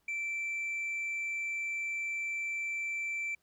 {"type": "tone", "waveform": "sine", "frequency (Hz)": 2336, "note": "D7", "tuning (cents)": -10, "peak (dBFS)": -30, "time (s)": [0.08, 3.35], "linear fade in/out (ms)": 5, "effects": ["tanh soft clip ceiling -32 dBFS", "pink hiss -75 dBFS RMS until 3.42 s"]}